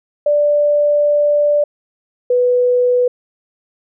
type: tone pair in turn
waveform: sine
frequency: 587.3 / 493.9 Hz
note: D5 / B4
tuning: 0 / 0 cents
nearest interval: minor third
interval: 300 cents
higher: first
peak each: -10 dBFS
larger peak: neither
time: 0.26-1.64 / 2.3-3.08 s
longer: first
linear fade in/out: 5 ms
effects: none